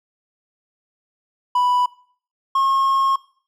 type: tone pair in turn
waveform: triangle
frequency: 987.8 / 1081.6 Hz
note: B5 / C#6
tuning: 0 / -43 cents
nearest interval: major second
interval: 157 cents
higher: second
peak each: -13 dBFS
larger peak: neither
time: 1.55-1.86 / 2.55-3.16 s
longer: second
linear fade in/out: 5 ms
effects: noise-tail reverb RT60 0.5 s tail -20 dB re dry